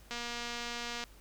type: click train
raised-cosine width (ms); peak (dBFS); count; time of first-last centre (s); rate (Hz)
0.2; -22; 222; 0.11-1.039; 238
effects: added 50 Hz sine -57 dBFS peak until 1.2 s + pink hiss -60 dBFS RMS until 1.2 s